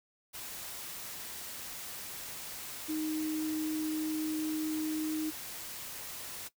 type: tone in noise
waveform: sine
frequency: 311.1 Hz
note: D#4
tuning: in tune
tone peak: -31 dBFS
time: 2.88-5.31 s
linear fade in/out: 20 ms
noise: white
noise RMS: -43 dBFS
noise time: 0.33-6.49 s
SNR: +9 dB
effects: noise-tail reverb RT60 0.1 s tail -17 dB re dry